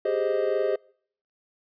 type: chord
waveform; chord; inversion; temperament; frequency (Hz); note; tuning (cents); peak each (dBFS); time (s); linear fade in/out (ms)
triangle; Ab major seventh; third; equal; 392 / 415.3 / 523.3 / 622.3; G4 / Ab4 / C5 / Eb5; 0 / 0 / 0 / 0; -26; 0.05-0.76; 5
effects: noise-tail reverb RT60 0.6 s tail -26 dB re dry + resampled to 11025 Hz